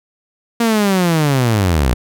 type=linear sweep; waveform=sawtooth; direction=down; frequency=236.2 to 55 Hz; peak=-8 dBFS; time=0.6-1.94 s; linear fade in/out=5 ms; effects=none